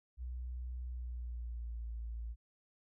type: tone with pitch glide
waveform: sine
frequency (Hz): 61.74 to 56.94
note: B1 to A#1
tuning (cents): 0 to -40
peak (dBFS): -39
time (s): 0.17-2.36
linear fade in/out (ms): 50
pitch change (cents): -140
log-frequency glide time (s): 0.87-1.88
effects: none